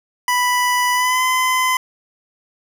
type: tone with pitch glide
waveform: 25% pulse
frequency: 988 to 1022.3 Hz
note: B5 to C6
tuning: 0 to -41 cents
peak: -11 dBFS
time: 0.28-1.77 s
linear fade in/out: 2 ms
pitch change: +59 cents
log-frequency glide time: 0.93-1.23 s
effects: none